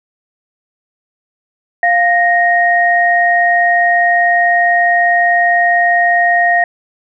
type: tone pair together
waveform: sine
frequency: 699.1 / 1864.7 Hz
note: F5 / A#6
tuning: +2 / 0 cents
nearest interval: octave + perfect fourth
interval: 1698 cents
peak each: -11 dBFS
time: 1.83-6.64 s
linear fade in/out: 2 ms
effects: none